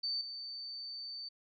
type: tone with level steps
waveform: sine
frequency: 4564 Hz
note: C#8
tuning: 50 cents sharp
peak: -33 / -41 dBFS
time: 0.03-1.29 s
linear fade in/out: 10 ms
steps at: 0.21 s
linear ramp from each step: 2 ms
effects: none